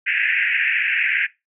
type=band-pass noise; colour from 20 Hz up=pink; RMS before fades=-20 dBFS; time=0.06-1.27 s; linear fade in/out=20 ms; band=1600 to 2700 Hz; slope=96 dB/octave; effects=noise-tail reverb RT60 0.2 s tail -18 dB re dry